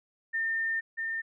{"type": "tone pair in turn", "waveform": "sine", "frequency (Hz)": [1810, 1810], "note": ["A6", "A6"], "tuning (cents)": [48, 48], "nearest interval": "unison", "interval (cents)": 0, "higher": "neither", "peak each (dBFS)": [-27, -30], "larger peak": "first", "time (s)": [[0.33, 0.81], [0.97, 1.22]], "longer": "first", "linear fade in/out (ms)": 20, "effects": []}